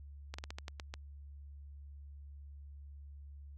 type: slowing click train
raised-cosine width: 0.2 ms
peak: -25 dBFS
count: 8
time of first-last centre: 0.34-0.939 s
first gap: 45 ms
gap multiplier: 1.21
effects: added 71 Hz sine -48 dBFS peak until 3.57 s